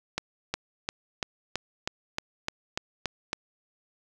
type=accelerating click train; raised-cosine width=0.2 ms; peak=-11 dBFS; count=11; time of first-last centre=0.18-3.331 s; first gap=360 ms; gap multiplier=0.97; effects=none